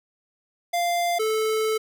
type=tone pair in turn; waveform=square; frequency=695 / 436.9 Hz; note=F5 / A4; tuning=-9 / -12 cents; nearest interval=minor sixth; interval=803 cents; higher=first; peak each=-22 dBFS; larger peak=neither; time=0.73-1.19 / 1.19-1.78 s; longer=second; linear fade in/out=10 ms; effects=none